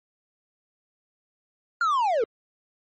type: linear sweep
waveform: triangle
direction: down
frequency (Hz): 1426 to 415.3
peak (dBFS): -18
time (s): 1.81-2.24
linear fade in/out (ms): 2
effects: MP3 32 kbps